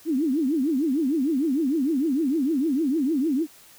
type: tone with vibrato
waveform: sine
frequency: 289.9 Hz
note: D4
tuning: 22 cents flat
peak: -20 dBFS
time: 0.05-3.47 s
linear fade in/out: 50 ms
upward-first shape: triangle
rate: 6.6 Hz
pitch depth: 300 cents each way
effects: white hiss -51 dBFS RMS until 3.78 s